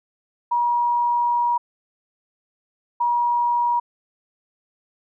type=tone bursts at uneven times; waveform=sine; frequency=957 Hz; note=A#5; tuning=45 cents sharp; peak=-17 dBFS; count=2; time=0.51-1.58 / 3-3.8 s; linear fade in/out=10 ms; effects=none